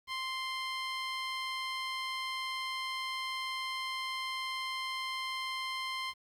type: tone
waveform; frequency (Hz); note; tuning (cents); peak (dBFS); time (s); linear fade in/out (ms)
15% pulse; 1046.5; C6; 0; -28; 0.07-6.14; 50
effects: low-pass 7000 Hz 12 dB/octave + 10-bit